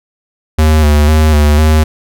square tone with vibrato, 76 Hz, D#2, 40 cents flat, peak -6 dBFS, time 0.58-1.84 s, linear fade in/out 10 ms, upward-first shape square, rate 2 Hz, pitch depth 39 cents each way, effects none

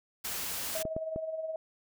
white noise, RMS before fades -36 dBFS, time 0.24-0.83 s, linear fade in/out 10 ms
sine tone with tremolo, 639 Hz, D#5, 46 cents sharp, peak -31 dBFS, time 0.75-1.56 s, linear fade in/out 2 ms, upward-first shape sine, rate 19 Hz, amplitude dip 55%
clicks, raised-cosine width 2 ms, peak -22 dBFS, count 3, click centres 0.853 / 0.965 / 1.161 s
effects none

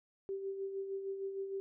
sine tone with tremolo, 390 Hz, G4, 9 cents flat, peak -35 dBFS, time 0.29-1.6 s, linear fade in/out 0 ms, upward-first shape sine, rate 6.5 Hz, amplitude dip 50%, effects none

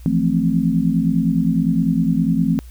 sine chord, F major seventh, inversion third, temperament equal, 164.81 / 174.61 / 220 / 261.6 Hz, E3 / F3 / A3 / C4, 0 / 0 / 0 / 0 cents, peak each -20 dBFS, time 0.06-2.59 s, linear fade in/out 0 ms, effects added 60 Hz sine -35 dBFS peak until 2.7 s + white hiss -52 dBFS RMS until 2.7 s

